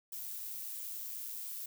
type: noise with amplitude modulation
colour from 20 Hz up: violet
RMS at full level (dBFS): -41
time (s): 0.12-1.66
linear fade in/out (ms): 5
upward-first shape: sine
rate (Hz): 110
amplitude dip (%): 30
effects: none